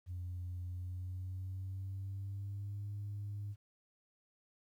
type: tone with pitch glide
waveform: sine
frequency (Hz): 89.5 to 102.22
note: F2 to G#2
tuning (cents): +43 to -27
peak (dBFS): -38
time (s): 0.06-3.56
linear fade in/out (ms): 50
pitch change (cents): +230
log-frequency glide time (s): 0.72-2.87
effects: tanh soft clip ceiling -36 dBFS + 12-bit